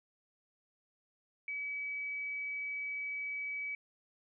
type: tone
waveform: sine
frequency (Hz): 2283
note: D7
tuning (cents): -50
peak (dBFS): -36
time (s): 1.48-3.75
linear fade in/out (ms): 2
effects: none